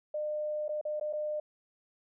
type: tone with dropouts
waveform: sine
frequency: 604 Hz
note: D5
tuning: 48 cents sharp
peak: -31 dBFS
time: 0.14-1.4 s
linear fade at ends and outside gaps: 5 ms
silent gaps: 0.682-0.691 / 0.813-0.851 / 0.998-1.01 / 1.128-1.133 s
effects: none